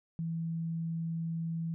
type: tone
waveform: sine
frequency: 164.81 Hz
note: E3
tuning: in tune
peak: -32 dBFS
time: 0.19-1.74 s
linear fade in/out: 0 ms
effects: none